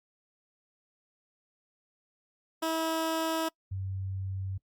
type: tone pair in turn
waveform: 15% pulse / sine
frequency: 323.4 / 95.68 Hz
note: E4 / G2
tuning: -33 / -41 cents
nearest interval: octave + major sixth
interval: 2108 cents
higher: first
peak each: -22 / -32 dBFS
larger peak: first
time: 2.62-3.49 / 3.71-4.58 s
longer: neither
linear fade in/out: 10 ms
effects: noise-tail reverb RT60 0.1 s tail -26 dB re dry + Opus 48 kbps